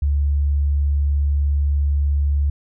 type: tone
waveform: sine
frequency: 71.6 Hz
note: D2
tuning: 43 cents flat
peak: -15 dBFS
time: 0.02-2.5 s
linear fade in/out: 5 ms
effects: none